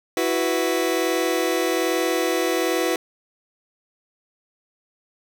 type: chord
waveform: sawtooth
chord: E suspended second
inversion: none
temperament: just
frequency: 329.6 / 370.8 / 494.4 Hz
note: E4 / F#4 / B4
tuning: 0 / +4 / +2 cents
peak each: -20 dBFS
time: 0.17-2.96 s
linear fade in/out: 2 ms
effects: none